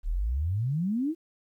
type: exponential sweep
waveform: sine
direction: up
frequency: 34.53 to 340.6 Hz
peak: -25 dBFS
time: 0.03-1.15 s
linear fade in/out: 50 ms
effects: 11-bit